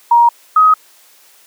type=tone pair in turn; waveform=sine; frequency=944 / 1262.3 Hz; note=A#5 / D#6; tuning=+22 / +25 cents; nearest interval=perfect fourth; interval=503 cents; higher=second; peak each=-5 dBFS; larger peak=neither; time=0.11-0.29 / 0.56-0.74 s; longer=neither; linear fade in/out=5 ms; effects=white hiss -47 dBFS RMS until 1.46 s + high-pass 400 Hz 12 dB/octave